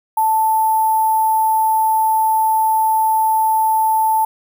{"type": "tone with sample-and-hold", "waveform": "sine", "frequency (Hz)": 880, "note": "A5", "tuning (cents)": 0, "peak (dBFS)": -12, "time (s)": [0.17, 4.25], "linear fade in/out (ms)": 5, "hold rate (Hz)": 11025, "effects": []}